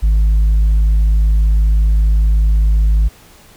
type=tone with tanh clipping; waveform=triangle; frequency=52.6 Hz; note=G#1; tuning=23 cents sharp; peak=-9 dBFS; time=0.02-3.09 s; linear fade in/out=20 ms; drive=7 dB; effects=pink hiss -44 dBFS RMS until 3.56 s